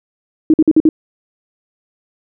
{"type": "tone bursts", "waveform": "sine", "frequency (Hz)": 313.8, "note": "D#4", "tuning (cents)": 15, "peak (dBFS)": -5, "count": 5, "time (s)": [0.5, 0.89], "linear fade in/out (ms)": 2, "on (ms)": 38, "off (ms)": 50, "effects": []}